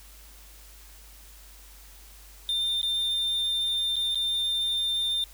triangle tone with dropouts, 3603 Hz, A7, 40 cents sharp, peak -23 dBFS, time 2.49-5.24 s, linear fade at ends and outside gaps 1 ms, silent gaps 2.815-2.83 / 3.958-3.965 / 4.147-4.155 s, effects added 50 Hz sine -49 dBFS peak until 5.33 s + white hiss -52 dBFS RMS until 5.33 s

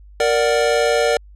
square chord, Bb augmented, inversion none, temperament equal, 466.2 / 587.3 / 740 Hz, Bb4 / D5 / F#5, 0 / 0 / 0 cents, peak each -18 / -19 / -23 dBFS, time 0.2-1.17 s, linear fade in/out 2 ms, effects added 50 Hz sine -40 dBFS peak until 1.35 s + low-pass 8000 Hz 12 dB/octave

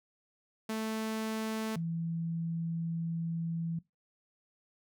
sawtooth / sine tone pair in turn, 220 / 166.03 Hz, A3 / E3, 0 / +13 cents, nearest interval perfect fourth, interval 487 cents, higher first, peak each -29 / -32 dBFS, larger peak first, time 0.69-1.76 / 1.76-3.79 s, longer second, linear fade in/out 5 ms, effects noise-tail reverb RT60 0.2 s tail -21 dB re dry

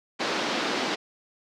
pink band-pass noise, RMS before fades -28 dBFS, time 0.19-0.96 s, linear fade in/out 20 ms, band 230 to 5200 Hz, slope 24 dB/octave, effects none

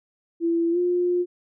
sine tone with pitch glide, 335.7 to 354.8 Hz, E4 to F4, +32 to +27 cents, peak -19 dBFS, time 0.4-1.26 s, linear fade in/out 50 ms, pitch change +95 cents, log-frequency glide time 0.71-0.78 s, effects none

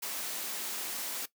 white high-pass noise, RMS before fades -37 dBFS, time 0.02-1.26 s, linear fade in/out 10 ms, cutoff 200 Hz, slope 24 dB/octave, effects noise-tail reverb RT60 0.1 s tail -17 dB re dry

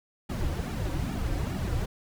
brown noise with flanger, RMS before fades -30 dBFS, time 0.29-1.86 s, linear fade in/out 10 ms, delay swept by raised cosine 1.9 to 4.8 ms, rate 2.4 Hz, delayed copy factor -1, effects none

